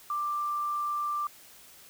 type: tone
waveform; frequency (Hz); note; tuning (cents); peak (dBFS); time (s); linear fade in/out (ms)
sine; 1181; D6; +9; -28; 0.1-1.27; 2
effects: white hiss -53 dBFS RMS until 1.89 s